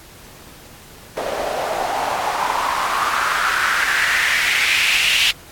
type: noise with band-pass filter sweep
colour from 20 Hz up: white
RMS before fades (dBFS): -19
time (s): 1.17-5.31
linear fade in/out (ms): 2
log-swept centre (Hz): 550 to 2900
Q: 4
effects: pink hiss -42 dBFS RMS until 5.51 s + AAC 64 kbps